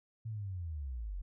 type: linear sweep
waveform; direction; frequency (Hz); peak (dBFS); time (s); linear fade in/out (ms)
sine; down; 114.8 to 41.2; -37; 0.25-1.22; 10
effects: none